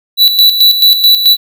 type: tone with tremolo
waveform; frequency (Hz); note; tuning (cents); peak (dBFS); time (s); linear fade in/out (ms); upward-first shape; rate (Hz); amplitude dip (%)
square; 3951; B7; 0; -3; 0.17-1.37; 50; square; 4.6; 60
effects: none